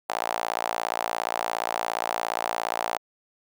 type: tone with high-pass filter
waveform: sawtooth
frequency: 57.2 Hz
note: A#1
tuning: 32 cents flat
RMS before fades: -29 dBFS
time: 0.09-2.98 s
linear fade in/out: 5 ms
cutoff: 760 Hz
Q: 3.1
effects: none